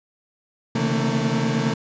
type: tone cluster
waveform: 35% pulse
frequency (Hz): 133.2 / 145.1 / 162.5 / 222.5 / 232.3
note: C3 / D3 / E3 / A3 / A#3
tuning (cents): +31 / -21 / -24 / +20 / -6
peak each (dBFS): -24 / -28 / -26 / -22 / -26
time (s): 0.75-1.74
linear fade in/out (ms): 5
effects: resampled to 16000 Hz